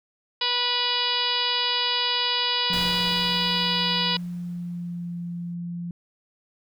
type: harmonic tone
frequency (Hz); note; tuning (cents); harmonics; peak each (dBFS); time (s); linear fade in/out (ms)
489.3; B4; -16; 1 / 2 / 3 / 4 / 5 / 6 / 7 / 8 / 9 / 10; -37 / -30 / -37 / -35 / -34 / -27 / -31 / -28 / -34 / -30; 0.41-4.17; 5
type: tone with pitch glide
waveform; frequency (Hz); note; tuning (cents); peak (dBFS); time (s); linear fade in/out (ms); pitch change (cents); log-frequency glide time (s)
sine; 177.8 to 172.94; F3 to F3; +31 to -17; -29; 2.7-5.91; 2; -48; 3.56-5.16
type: noise with exponential decay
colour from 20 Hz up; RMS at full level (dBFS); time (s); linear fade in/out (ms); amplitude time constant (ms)
pink; -34; 2.73-5.54; 2; 610
effects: none